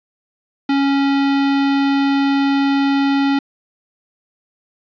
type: tone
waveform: square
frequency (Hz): 277.2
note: C#4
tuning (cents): 0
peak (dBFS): -14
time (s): 0.69-3.39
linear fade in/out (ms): 5
effects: resampled to 11025 Hz + 7-bit